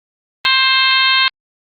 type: harmonic tone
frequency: 527 Hz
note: C5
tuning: 12 cents sharp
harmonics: 2 / 3 / 4 / 5 / 6 / 7 / 8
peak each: -18 / -18 / -18 / -18 / -18 / -18 / -18 dBFS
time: 0.45-1.28 s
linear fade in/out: 0 ms
effects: Opus 24 kbps